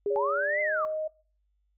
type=tone with exponential decay; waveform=sine; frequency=408.4 Hz; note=G#4; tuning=29 cents flat; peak=-24 dBFS; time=0.06-0.98 s; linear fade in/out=2 ms; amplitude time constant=200 ms
type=tone with pitch glide; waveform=sine; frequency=565 to 623.3 Hz; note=C#5 to D#5; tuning=+33 to +3 cents; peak=-28 dBFS; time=0.1-1.08 s; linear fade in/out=10 ms; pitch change=+170 cents; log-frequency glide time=0.31-0.73 s
type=linear two-way sweep; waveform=sine; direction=up then down; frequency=818 to 2093 to 1112 Hz; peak=-27 dBFS; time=0.16-0.85 s; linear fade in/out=0 ms; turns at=0.61 s
effects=noise-tail reverb RT60 0.4 s tail -22 dB re dry + added 50 Hz sine -69 dBFS peak until 1.77 s